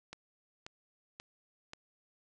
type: click train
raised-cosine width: 0.2 ms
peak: -27 dBFS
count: 4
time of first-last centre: 0.13-1.734 s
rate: 1.87 Hz
effects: resampled to 24000 Hz + 10-bit